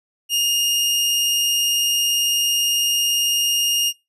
sawtooth tone, 2837 Hz, F7, 27 cents sharp, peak -14 dBFS, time 0.29-3.93 s, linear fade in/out 50 ms, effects noise-tail reverb RT60 0.2 s tail -20 dB re dry + resampled to 32000 Hz

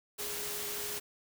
sine tone in noise, 414.4 Hz, G#4, 4 cents flat, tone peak -45 dBFS, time 0.18-1 s, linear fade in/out 20 ms, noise white, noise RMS -38 dBFS, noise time 0.18-1 s, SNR -10 dB, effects none

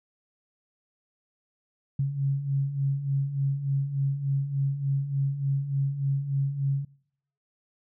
sine beating tone pair, 135.8 / 139.2 Hz, C#3 / C#3, -35 / +8 cents, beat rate 3.4 Hz, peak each -31 / -25 dBFS, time 1.99-6.85 s, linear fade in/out 5 ms, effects noise-tail reverb RT60 0.7 s tail -23 dB re dry

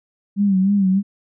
sine tone with vibrato, 195.2 Hz, G3, 7 cents flat, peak -13 dBFS, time 0.36-1.03 s, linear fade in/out 50 ms, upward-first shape sine, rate 3.3 Hz, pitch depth 77 cents each way, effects none

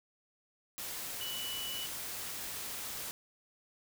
sine tone in noise, 2960 Hz, F#7, in tune, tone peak -39 dBFS, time 1.21-1.86 s, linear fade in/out 0 ms, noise white, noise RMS -41 dBFS, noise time 0.78-3.11 s, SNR -1 dB, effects none

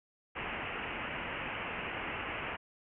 white low-pass noise, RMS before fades -39 dBFS, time 0.35-2.57 s, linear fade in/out 20 ms, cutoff 2900 Hz, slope 96 dB/octave, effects none

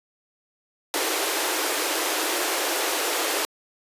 pink high-pass noise, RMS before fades -25 dBFS, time 0.94-3.45 s, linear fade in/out 0 ms, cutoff 300 Hz, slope 96 dB/octave, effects resampled to 32000 Hz

